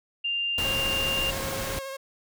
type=tone; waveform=sine; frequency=2794 Hz; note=F7; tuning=in tune; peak=-25 dBFS; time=0.24-1.31 s; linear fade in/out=10 ms
type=noise; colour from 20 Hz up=pink; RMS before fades=-32 dBFS; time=0.58-1.79 s; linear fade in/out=2 ms
type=tone with vibrato; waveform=sawtooth; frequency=540 Hz; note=C#5; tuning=45 cents flat; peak=-30 dBFS; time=0.64-1.97 s; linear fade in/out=10 ms; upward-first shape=sine; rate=14 Hz; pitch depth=23 cents each way
effects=none